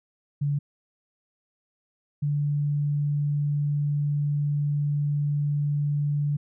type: tone pair in turn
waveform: sine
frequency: 143.8 / 145.72 Hz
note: D3 / D3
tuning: -36 / -13 cents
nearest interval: unison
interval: 23 cents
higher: second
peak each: -22 dBFS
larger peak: neither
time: 0.41-0.59 / 2.22-6.37 s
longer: second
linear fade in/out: 10 ms
effects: none